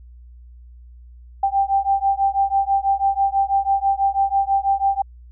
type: beating tone pair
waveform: sine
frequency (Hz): 784 / 790.1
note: G5 / G5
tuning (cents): 0 / +13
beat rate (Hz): 6.1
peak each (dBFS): -19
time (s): 1.43-5.02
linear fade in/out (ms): 5
effects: added 60 Hz sine -40 dBFS peak until 5.31 s